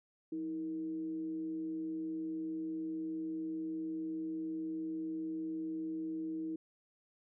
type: tone with frequency modulation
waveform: sine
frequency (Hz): 319.4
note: D#4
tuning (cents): +45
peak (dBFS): -36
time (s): 0.32-6.56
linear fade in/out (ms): 5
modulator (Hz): 143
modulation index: 0.25
effects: none